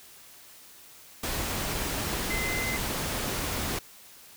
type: tone in noise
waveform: sine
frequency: 2057 Hz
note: C7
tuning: 30 cents flat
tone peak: -31 dBFS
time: 2.3-2.77 s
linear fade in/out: 5 ms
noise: pink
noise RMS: -31 dBFS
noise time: 1.23-3.79 s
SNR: -3 dB
effects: white hiss -51 dBFS RMS until 4.36 s